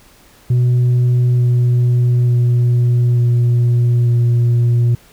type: tone with pitch steps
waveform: sine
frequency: 123.3 / 122.31 / 121.32 / 120.34 / 119.38 Hz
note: B2 / B2 / B2 / B2 / A#2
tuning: -2 / -16 / -30 / -44 / +42 cents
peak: -7 dBFS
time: 0.5-4.95 s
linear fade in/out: 5 ms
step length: 890 ms
effects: tanh soft clip ceiling -9 dBFS + pink hiss -47 dBFS RMS until 5.12 s